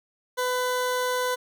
20% pulse tone, 501 Hz, B4, 25 cents sharp, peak -19 dBFS, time 0.37-1.36 s, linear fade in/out 20 ms, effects none

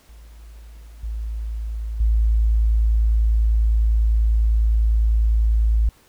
sine tone with level steps, 55 Hz, A1, in tune, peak -40 / -38 / -24 / -14 dBFS, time 0.09-5.89 s, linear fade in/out 0 ms, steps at 0.41 / 1.03 / 2 s, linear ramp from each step 5 ms, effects pink hiss -55 dBFS RMS until 6.08 s

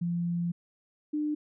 sine tone pair in turn, 172.3 / 300.3 Hz, F3 / D4, -23 / +39 cents, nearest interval minor seventh, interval 962 cents, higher second, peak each -27 dBFS, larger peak neither, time 0.01-0.52 / 1.13-1.35 s, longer first, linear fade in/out 10 ms, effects none

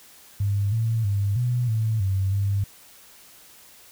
sine tone with pitch steps, 100.7 / 113.1 / 100.4 / 122.5 / 110.6 / 96.2 / 99.6 Hz, G2 / A2 / G2 / B2 / A2 / G2 / G2, +47 / +48 / +42 / -14 / +9 / -32 / +28 cents, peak -20 dBFS, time 0.4-2.64 s, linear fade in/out 5 ms, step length 320 ms, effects white hiss -50 dBFS RMS until 3.91 s

